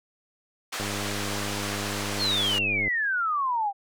pink band-pass noise, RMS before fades -33 dBFS, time 0.72-2.59 s, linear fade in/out 10 ms, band 760 to 8600 Hz, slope 12 dB/octave
click train, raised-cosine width 2 ms, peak -22 dBFS, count 211, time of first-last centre 0.8-2.879 s, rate 101 Hz
sine exponential sweep, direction down, 4435 to 776 Hz, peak -23 dBFS, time 2.18-3.73 s, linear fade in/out 50 ms
effects none

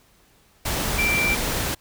sine tone in noise, 2349 Hz, D7, in tune, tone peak -20 dBFS, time 0.98-1.35 s, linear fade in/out 10 ms, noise pink, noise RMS -25 dBFS, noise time 0.65-1.75 s, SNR +2 dB, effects pink hiss -58 dBFS RMS until 1.8 s

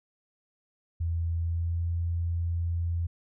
sine tone with pitch glide, 83.6 to 84.96 Hz, E2 to F2, +25 to -47 cents, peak -26 dBFS, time 1-3.07 s, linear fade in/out 10 ms, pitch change +28 cents, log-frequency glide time 1.38-1.85 s, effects none

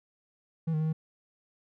triangle tone with pitch steps, 162.5 / 154.8 / 157.3 / 158.3 Hz, E3 / D#3 / D#3 / D#3, -24 / -9 / +19 / +30 cents, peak -24 dBFS, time 0.67-0.93 s, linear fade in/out 10 ms, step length 65 ms, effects none

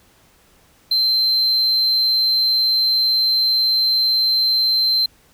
triangle tone, 4111 Hz, C8, 31 cents flat, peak -13 dBFS, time 0.91-5.06 s, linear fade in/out 5 ms, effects pink hiss -54 dBFS RMS until 5.33 s

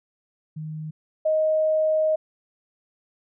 sine tone pair in turn, 155.5 / 625.4 Hz, D#3 / D#5, -1 / +9 cents, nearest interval 2 octaves, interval 2410 cents, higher second, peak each -30 / -18 dBFS, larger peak second, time 0.56-0.91 / 1.25-2.16 s, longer second, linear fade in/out 10 ms, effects none

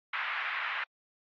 pink band-pass noise, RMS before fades -34 dBFS, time 0.13-0.84 s, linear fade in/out 5 ms, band 1200 to 2600 Hz, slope 24 dB/octave, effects low-pass 4000 Hz 12 dB/octave + AAC 48 kbps

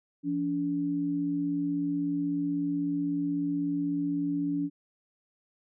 sine tone pair together, 170.47 / 286.7 Hz, F3 / D4, -42 / -42 cents, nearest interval major sixth, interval 900 cents, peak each -35 / -27 dBFS, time 0.23-4.7 s, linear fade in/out 50 ms, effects none

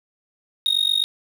triangle tone with amplitude modulation, 3733 Hz, A#7, 2 cents sharp, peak -12 dBFS, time 0.66-1.04 s, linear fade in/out 0 ms, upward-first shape sine, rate 47.7 Hz, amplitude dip 95%, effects 8-bit

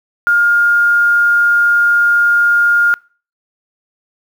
sine tone with quantisation, 1414 Hz, F6, 21 cents sharp, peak -8 dBFS, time 0.27-2.94 s, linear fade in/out 0 ms, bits 6, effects noise-tail reverb RT60 0.4 s tail -26 dB re dry

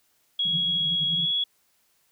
sine tone with pitch glide, 3322 to 3359 Hz, G#7 to G#7, 0 to +19 cents, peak -22 dBFS, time 0.39-1.44 s, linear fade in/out 5 ms, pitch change +19 cents, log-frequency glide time 1.16-1.24 s
pink band-pass noise, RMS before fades -37 dBFS, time 0.45-1.31 s, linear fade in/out 5 ms, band 150 to 180 Hz, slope 96 dB/octave
effects white hiss -67 dBFS RMS until 2.11 s

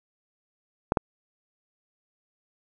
clicks, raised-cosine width 1 ms, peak -7 dBFS, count 2, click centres 0.921 / 0.972 s, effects none

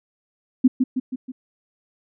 sine tone with echo, 256.3 Hz, C4, 36 cents flat, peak -9 dBFS, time 0.64-0.68 s, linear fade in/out 10 ms, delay 160 ms, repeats 4, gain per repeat -5 dB, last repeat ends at 1.32 s, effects none

